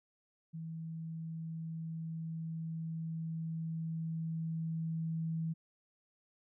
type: tone with level ramp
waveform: sine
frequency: 162.4 Hz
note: E3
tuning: 26 cents flat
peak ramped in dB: -40 to -33 dBFS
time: 0.53-5.54 s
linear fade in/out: 20 ms
effects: none